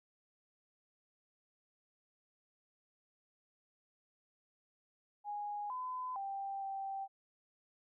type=tone with pitch steps; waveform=sine; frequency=826 / 1013 / 787 / 781 Hz; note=G#5 / B5 / G5 / G5; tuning=-10 / +44 / +7 / -7 cents; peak=-38 dBFS; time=5.24-7.08 s; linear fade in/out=50 ms; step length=460 ms; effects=none